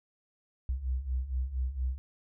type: beating tone pair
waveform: sine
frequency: 61.4 / 65.7 Hz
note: B1 / C2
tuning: -9 / +8 cents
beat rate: 4.3 Hz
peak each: -35 / -31 dBFS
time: 0.69-1.98 s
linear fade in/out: 0 ms
effects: none